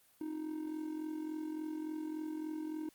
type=tone with amplitude modulation; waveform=triangle; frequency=311.1 Hz; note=D#4; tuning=in tune; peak=-33 dBFS; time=0.21-2.89 s; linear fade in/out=2 ms; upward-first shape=sine; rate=43.5 Hz; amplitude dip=65%; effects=white hiss -67 dBFS RMS until 2.94 s + Opus 32 kbps